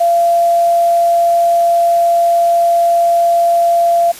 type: tone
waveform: sine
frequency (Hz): 685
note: F5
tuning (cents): -34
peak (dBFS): -8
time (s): 0-4.12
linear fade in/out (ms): 10
effects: white hiss -33 dBFS RMS until 4.19 s + resampled to 32000 Hz